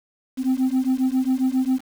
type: beating tone pair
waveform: sine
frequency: 256 / 263.4 Hz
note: C4 / C4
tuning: -38 / +12 cents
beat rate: 7.4 Hz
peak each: -19 dBFS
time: 0.37-1.81 s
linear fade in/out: 50 ms
effects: tanh soft clip ceiling -15 dBFS + 7-bit